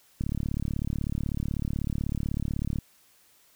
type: click train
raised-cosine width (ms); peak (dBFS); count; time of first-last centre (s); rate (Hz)
5; -17; 94; 0.21-2.786; 36.1
effects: white hiss -61 dBFS RMS until 3.55 s